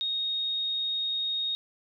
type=tone; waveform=sine; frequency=3729 Hz; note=A#7; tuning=in tune; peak=-27 dBFS; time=0.01-1.55 s; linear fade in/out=0 ms; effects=none